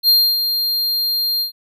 square tone with ADSR envelope, 4200 Hz, C8, 6 cents sharp, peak -9 dBFS, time 0.03-1.52 s, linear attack 56 ms, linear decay 280 ms, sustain -8 dB, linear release 110 ms, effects none

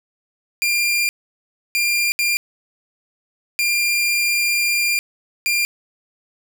sawtooth tone bursts at uneven times, 2395 Hz, D7, 33 cents sharp, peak -13 dBFS, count 5, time 0.62-1.09 / 1.75-2.12 / 2.19-2.37 / 3.59-4.99 / 5.46-5.65 s, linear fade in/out 0 ms, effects none

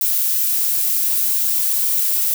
violet noise, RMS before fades -18 dBFS, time 0.01-2.34 s, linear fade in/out 2 ms, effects none

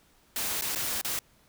white noise with dropouts, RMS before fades -31 dBFS, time 0.36-1.19 s, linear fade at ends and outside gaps 1 ms, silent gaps 0.611-0.621 / 0.75-0.758 / 1.013-1.047 s, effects pink hiss -63 dBFS RMS until 1.48 s

